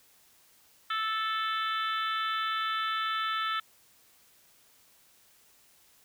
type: harmonic tone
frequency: 438.9 Hz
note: A4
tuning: 4 cents flat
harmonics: 3 / 4 / 5 / 6 / 7 / 8 / 9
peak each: -30 / -36 / -43 / -45 / -40 / -38 / -47 dBFS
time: 0.9-3.6 s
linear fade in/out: 5 ms
effects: white hiss -62 dBFS RMS until 6.04 s